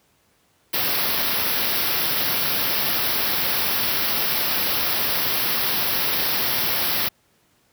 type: band-stop noise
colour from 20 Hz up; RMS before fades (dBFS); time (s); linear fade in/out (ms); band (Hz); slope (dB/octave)
white; -22; 0.73-7.09; 10; 5600 to 11000; 96
effects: pink hiss -62 dBFS RMS until 7.72 s + high-pass 80 Hz 12 dB/octave